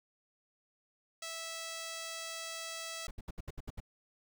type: tone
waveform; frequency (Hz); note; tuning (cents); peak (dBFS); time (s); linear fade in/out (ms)
5% pulse; 656; E5; -9; -29; 1.22-3.07; 5
type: noise bursts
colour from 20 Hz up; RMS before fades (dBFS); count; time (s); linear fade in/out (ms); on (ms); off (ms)
brown; -41; 8; 3.08-3.803; 5; 30; 69
effects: none